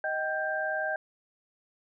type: tone cluster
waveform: sine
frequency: 626 / 772 / 1583 Hz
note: D#5 / G5 / G6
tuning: +10 / -27 / +17 cents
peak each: -32 / -35 / -31 dBFS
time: 0.04-0.96 s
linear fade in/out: 2 ms
effects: none